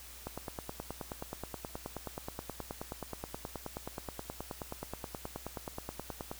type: click train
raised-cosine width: 1 ms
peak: -24 dBFS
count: 58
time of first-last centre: 0.27-6.315 s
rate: 9.43 Hz
effects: added 60 Hz sine -54 dBFS peak until 6.39 s + white hiss -51 dBFS RMS until 6.39 s